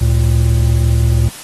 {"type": "tone pair together", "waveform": "triangle", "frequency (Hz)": [71.4, 113.46], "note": ["D2", "A#2"], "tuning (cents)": [-48, -46], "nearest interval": "minor sixth", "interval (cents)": 802, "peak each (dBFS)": -10, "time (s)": [0.01, 1.29], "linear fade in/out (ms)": 5, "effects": ["white hiss -32 dBFS RMS until 1.43 s", "AAC 32 kbps"]}